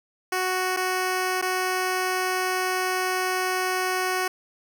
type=tone with dropouts; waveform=10% pulse; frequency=370 Hz; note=F#4; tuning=in tune; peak=-15 dBFS; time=0.32-4.28 s; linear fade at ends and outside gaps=5 ms; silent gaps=0.765-0.77 / 1.415-1.423 s; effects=none